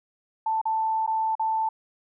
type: tone with dropouts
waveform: sine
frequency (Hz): 884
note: A5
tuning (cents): +8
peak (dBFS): -22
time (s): 0.46-1.69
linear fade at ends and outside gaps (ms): 5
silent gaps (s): 0.615-0.654 / 1.065-1.075 / 1.353-1.395
effects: none